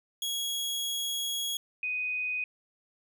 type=tone pair in turn; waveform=sawtooth / sine; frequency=3322 / 2495 Hz; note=G#7 / D#7; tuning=0 / +4 cents; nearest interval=perfect fourth; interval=496 cents; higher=first; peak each=-27 / -29 dBFS; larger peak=first; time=0.22-1.57 / 1.83-2.44 s; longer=first; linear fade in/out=2 ms; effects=none